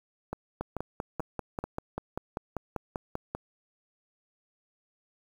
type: two click trains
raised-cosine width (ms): 1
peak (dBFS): -19 / -18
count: 4 / 15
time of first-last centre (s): 0.33-1.64 / 0.61-3.35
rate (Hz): 2.29 / 5.11
effects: 8-bit